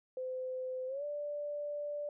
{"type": "tone with pitch glide", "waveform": "sine", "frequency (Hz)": [513, 585.9], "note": ["C5", "D5"], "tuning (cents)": [-34, -4], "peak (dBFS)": -36, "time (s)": [0.17, 2.09], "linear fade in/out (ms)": 2, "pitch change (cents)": 230, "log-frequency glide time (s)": [0.87, 1.04], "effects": []}